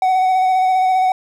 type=tone with vibrato; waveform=triangle; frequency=748 Hz; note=F#5; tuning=19 cents sharp; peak=-10 dBFS; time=0.02-1.12 s; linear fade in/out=2 ms; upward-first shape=square; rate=15 Hz; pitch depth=16 cents each way; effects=none